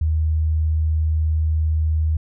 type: tone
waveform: sine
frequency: 78.5 Hz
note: D#2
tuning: 16 cents sharp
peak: -16 dBFS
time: 0.01-2.17 s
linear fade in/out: 5 ms
effects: none